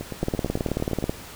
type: two click trains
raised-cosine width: 2 ms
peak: -10 / -17 dBFS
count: 17 / 10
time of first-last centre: 0.23-1.095 / 0.01-1.026 s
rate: 18.5 / 8.86 Hz
effects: pink hiss -41 dBFS RMS until 1.35 s